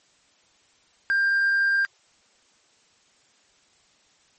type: tone with tanh clipping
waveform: sine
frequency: 1593 Hz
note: G6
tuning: 27 cents sharp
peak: -19 dBFS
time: 1.1-1.85 s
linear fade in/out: 0 ms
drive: 1 dB
effects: white hiss -61 dBFS RMS until 4.38 s + MP3 32 kbps